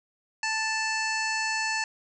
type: harmonic tone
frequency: 880 Hz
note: A5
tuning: in tune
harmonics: 1 / 2 / 3 / 5 / 6 / 7 / 8 / 9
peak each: -32 / -30 / -32 / -35 / -40 / -40 / -40 / -44 dBFS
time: 0.43-1.84 s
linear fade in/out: 2 ms
effects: none